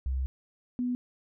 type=tone pair in turn; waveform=sine; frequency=65.41 / 247 Hz; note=C2 / B3; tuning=0 / 0 cents; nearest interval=octave + major seventh; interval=2300 cents; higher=second; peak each=-27 dBFS; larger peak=neither; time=0.06-0.26 / 0.79-0.95 s; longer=first; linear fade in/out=0 ms; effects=none